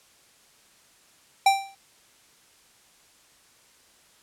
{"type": "tone with exponential decay", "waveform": "square", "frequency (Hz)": 784, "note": "G5", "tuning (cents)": 0, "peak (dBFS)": -13, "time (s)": [1.46, 1.75], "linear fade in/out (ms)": 5, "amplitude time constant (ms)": 62, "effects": ["white hiss -58 dBFS RMS until 4.22 s", "low-pass 10000 Hz 12 dB/octave"]}